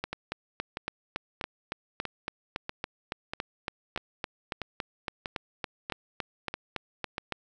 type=two click trains; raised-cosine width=0.3 ms; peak=-15 / -17 dBFS; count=27 / 12; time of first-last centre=0.04-7.323 / 0.13-7.181 s; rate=3.57 / 1.56 Hz; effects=none